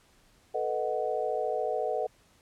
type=chord; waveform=sine; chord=B dominant seventh; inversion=third; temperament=equal with one note detuned; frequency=440 / 493.9 / 620.1 / 740 Hz; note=A4 / B4 / D#5 / F#5; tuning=0 / 0 / -6 / 0 cents; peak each=-33 dBFS; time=0.54-2.07 s; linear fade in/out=10 ms; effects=pink hiss -63 dBFS RMS until 2.41 s + low-pass 11000 Hz 12 dB/octave